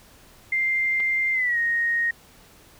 sine tone with pitch glide, 2096 to 1867.3 Hz, C7 to A#6, +2 to +2 cents, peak -20 dBFS, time 0.52-2.11 s, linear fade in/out 5 ms, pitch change -200 cents, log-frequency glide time 1.33-1.58 s
clicks, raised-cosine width 0.3 ms, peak -24 dBFS, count 2, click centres 1 / 1.005 s
effects pink hiss -52 dBFS RMS until 2.79 s

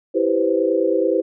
sine chord, C major seventh, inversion first, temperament equal, 329.6 / 392 / 493.9 / 523.3 Hz, E4 / G4 / B4 / C5, 0 / 0 / 0 / 0 cents, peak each -21 dBFS, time 0.14-1.22 s, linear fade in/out 20 ms, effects none

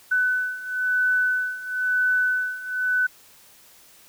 sine beating tone pair, 1500 / 1501 Hz, F#6 / F#6, +23 / +24 cents, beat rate 1 Hz, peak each -25 / -22 dBFS, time 0.11-3.07 s, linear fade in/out 10 ms, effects white hiss -52 dBFS RMS until 4.08 s

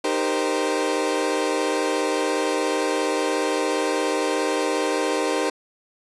30% pulse chord, C minor seventh, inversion first, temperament equal with one note detuned, 307 / 392 / 466.2 / 523.3 Hz, Eb4 / G4 / Bb4 / C5, -23 / 0 / 0 / 0 cents, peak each -24 dBFS, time 0.04-5.5 s, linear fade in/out 5 ms, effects resampled to 24000 Hz

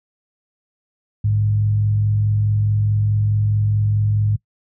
sine tone with frequency modulation, 104.8 Hz, G#2, 16 cents sharp, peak -14 dBFS, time 1.24-4.36 s, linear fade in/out 5 ms, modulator 44.7 Hz, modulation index 0.36, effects noise-tail reverb RT60 0.1 s tail -22 dB re dry + high-pass 60 Hz 12 dB/octave

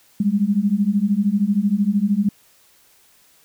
sine beating tone pair, 196 / 209 Hz, G3 / G#3, 0 / +11 cents, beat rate 13 Hz, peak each -19 / -18 dBFS, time 0.2-2.29 s, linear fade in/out 5 ms, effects white hiss -55 dBFS RMS until 3.44 s

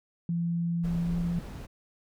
sine tone with pitch glide, 170 to 171.68 Hz, F3 to F3, -46 to -29 cents, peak -26 dBFS, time 0.29-1.39 s, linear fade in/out 2 ms, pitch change +17 cents, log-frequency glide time 0.97-1.16 s
brown noise, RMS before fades -38 dBFS, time 0.83-1.67 s, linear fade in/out 20 ms
effects none

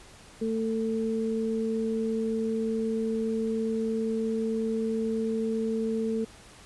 sine tone pair together, 223.2 / 446.3 Hz, A3 / A4, +25 / +25 cents, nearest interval octave, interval 1200 cents, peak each -28 / -29 dBFS, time 0.41-6.25 s, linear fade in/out 10 ms, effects pink hiss -51 dBFS RMS until 6.65 s + resampled to 24000 Hz

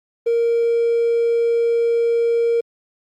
triangle tone with hard clipping, 466.2 Hz, A#4, in tune, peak -15 dBFS, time 0.26-2.61 s, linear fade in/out 10 ms, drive 4 dB, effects Opus 32 kbps

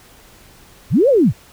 sine linear two-way sweep, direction up then down, 69.3 to 587.3 to 69.3 Hz, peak -9 dBFS, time 0.9-1.33 s, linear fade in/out 50 ms, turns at 1.09 s, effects pink hiss -46 dBFS RMS until 1.52 s

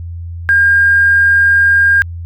triangle tone with tanh clipping, 1610 Hz, G6, 46 cents sharp, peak -6 dBFS, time 0.49-2.02 s, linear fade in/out 0 ms, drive 3 dB, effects added 85 Hz sine -22 dBFS peak until 2.25 s

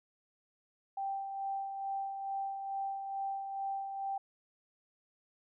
sine tone with tremolo, 784 Hz, G5, in tune, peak -33 dBFS, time 0.97-4.18 s, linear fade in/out 5 ms, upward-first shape sine, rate 2.3 Hz, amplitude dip 45%, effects none

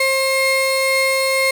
35% pulse tone pair together, 533 / 2134 Hz, C5 / C7, +32 / +34 cents, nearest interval 2 octaves, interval 2402 cents, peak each -16 dBFS, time 0-1.51 s, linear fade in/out 5 ms, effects none

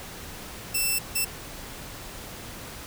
5% pulse tone bursts at uneven times, 2667 Hz, E7, 20 cents sharp, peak -14 dBFS, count 2, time 0.74-0.99 / 1.15-1.25 s, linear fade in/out 10 ms, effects pink hiss -40 dBFS RMS until 2.86 s

